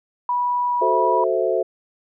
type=tone with pitch glide; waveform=sine; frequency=978 to 972.4 Hz; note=B5 to B5; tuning=-17 to -27 cents; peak=-18 dBFS; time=0.29-1.24 s; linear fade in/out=2 ms; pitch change=-10 cents; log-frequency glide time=0.68-0.73 s
type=chord; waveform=sine; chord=F# half-diminished seventh; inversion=none; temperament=equal; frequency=370 / 440 / 523.3 / 659.3 Hz; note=F#4 / A4 / C5 / E5; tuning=0 / 0 / 0 / 0 cents; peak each=-23 dBFS; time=0.81-1.63 s; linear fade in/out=10 ms
effects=none